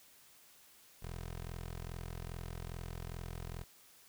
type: tone with notch filter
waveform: 15% pulse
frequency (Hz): 42.43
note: F1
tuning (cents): -49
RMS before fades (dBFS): -44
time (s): 1.02-3.64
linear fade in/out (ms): 10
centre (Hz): 260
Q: 1.8
effects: white hiss -62 dBFS RMS until 4.08 s